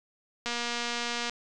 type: click train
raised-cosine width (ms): 0.2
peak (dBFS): -15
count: 200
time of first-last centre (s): 0.46-1.296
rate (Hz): 238
effects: resampled to 24000 Hz